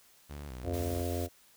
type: tone with vibrato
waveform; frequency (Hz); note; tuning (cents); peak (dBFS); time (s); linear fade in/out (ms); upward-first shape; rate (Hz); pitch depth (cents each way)
sawtooth; 67.4; C#2; -48; -37; 0.29-1.03; 20; square; 2.4; 130
type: harmonic tone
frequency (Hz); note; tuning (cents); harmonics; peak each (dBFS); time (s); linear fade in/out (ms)
87.31; F2; 0; 1 / 3 / 4 / 5 / 6 / 7 / 8; -34 / -39 / -40 / -41 / -42 / -42 / -43; 0.63-1.29; 50
type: noise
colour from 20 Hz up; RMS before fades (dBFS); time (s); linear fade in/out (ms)
white; -46; 0.73-1.27; 10
effects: white hiss -62 dBFS RMS until 1.56 s